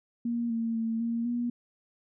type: tone with pitch steps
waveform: sine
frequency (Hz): 235.6 / 228.5 / 226 / 232.1 / 240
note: A#3 / A#3 / A3 / A#3 / B3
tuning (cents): +19 / -34 / +47 / -7 / -49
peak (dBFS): -27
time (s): 0.25-1.5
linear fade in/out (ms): 5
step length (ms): 250
effects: none